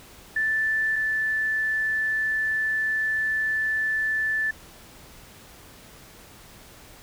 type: tone pair in turn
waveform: sine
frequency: 1760 / 1753.8 Hz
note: A6 / A6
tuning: 0 / -6 cents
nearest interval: unison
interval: 6 cents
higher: first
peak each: -21 / -22 dBFS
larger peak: first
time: 0.36-0.96 / 0.96-4.51 s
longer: second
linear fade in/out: 5 ms
effects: pink hiss -48 dBFS RMS until 7.02 s